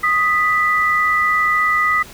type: tone pair together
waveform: sine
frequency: 1244.5 / 1974 Hz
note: D#6 / B6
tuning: 0 / -1 cents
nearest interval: minor sixth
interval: 799 cents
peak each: -16 dBFS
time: 0.03-2.03 s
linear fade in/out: 10 ms
effects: pink hiss -39 dBFS RMS until 2.13 s